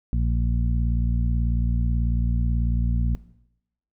harmonic tone, 58.27 Hz, A#1, in tune, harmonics 1 / 2 / 3 / 4, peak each -21 / -27 / -31 / -33 dBFS, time 0.13-3.15 s, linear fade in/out 0 ms, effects noise-tail reverb RT60 0.8 s tail -18 dB re dry

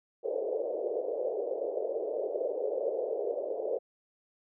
pink band-pass noise, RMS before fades -33 dBFS, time 0.23-3.79 s, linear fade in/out 20 ms, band 420 to 590 Hz, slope 48 dB/octave, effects none

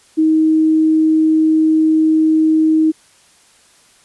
sine tone, 315.4 Hz, D#4, 24 cents sharp, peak -9 dBFS, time 0.17-2.92 s, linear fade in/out 20 ms, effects white hiss -50 dBFS RMS until 4.04 s + resampled to 24000 Hz

